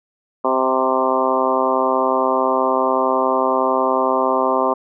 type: harmonic tone with a mistuned harmonic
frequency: 130.81 Hz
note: C3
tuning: in tune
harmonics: 2 / 3 / 4 / 5 / 6 / 7 / 8 / 9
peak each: -25 / -23 / -22 / -22 / -25 / -23 / -21 / -25 dBFS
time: 0.44-4.74 s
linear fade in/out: 10 ms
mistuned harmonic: 5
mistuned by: -16 cents
effects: none